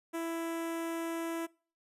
sawtooth tone with notch filter, 331.6 Hz, E4, 10 cents sharp, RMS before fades -36 dBFS, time 0.13-1.47 s, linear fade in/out 20 ms, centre 4400 Hz, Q 1, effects noise-tail reverb RT60 0.4 s tail -24 dB re dry + resampled to 32000 Hz

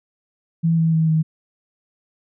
sine tone with pitch steps, 165 / 162.73 / 160.49 / 158.28 Hz, E3 / E3 / E3 / D#3, +2 / -22 / -46 / +30 cents, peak -14 dBFS, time 0.63-1.23 s, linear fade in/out 20 ms, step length 150 ms, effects none

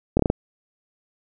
slowing click train, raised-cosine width 2 ms, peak -4 dBFS, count 5, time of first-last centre 0.17-0.301 s, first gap 24 ms, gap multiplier 1.21, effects none

